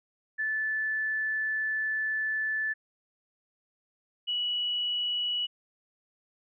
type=tone pair in turn; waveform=sine; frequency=1746 / 2936 Hz; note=A6 / F#7; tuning=-14 / -14 cents; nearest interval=major sixth; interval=900 cents; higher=second; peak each=-27 dBFS; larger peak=neither; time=0.38-2.74 / 4.27-5.47 s; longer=first; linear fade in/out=20 ms; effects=none